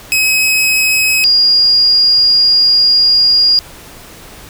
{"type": "tone pair in turn", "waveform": ["sawtooth", "sine"], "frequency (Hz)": [2549, 4841], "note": ["D#7", "D#8"], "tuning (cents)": [41, -48], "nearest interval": "major seventh", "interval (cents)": 1111, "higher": "second", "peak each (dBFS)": -6, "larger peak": "neither", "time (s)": [[0.12, 1.24], [1.24, 3.59]], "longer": "second", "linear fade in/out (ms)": 0, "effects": ["pink hiss -35 dBFS RMS until 4.49 s"]}